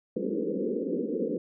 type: band-pass noise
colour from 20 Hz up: white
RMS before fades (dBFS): -30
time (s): 0.16-1.38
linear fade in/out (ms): 5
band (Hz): 180 to 510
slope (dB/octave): 96
effects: none